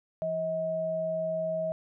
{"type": "tone pair together", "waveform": "sine", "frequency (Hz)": [170.34, 637], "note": ["F3", "D#5"], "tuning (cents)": [-43, 41], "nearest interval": "octave + major seventh", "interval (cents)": 2284, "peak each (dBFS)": [-39, -28], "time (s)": [0.22, 1.72], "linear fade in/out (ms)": 0, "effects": []}